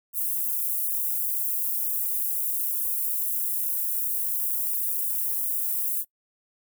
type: high-pass noise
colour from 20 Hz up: white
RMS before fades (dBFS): -27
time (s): 0.13-6.05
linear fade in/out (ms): 50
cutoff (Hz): 11000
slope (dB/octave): 24
effects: noise-tail reverb RT60 0.1 s tail -22 dB re dry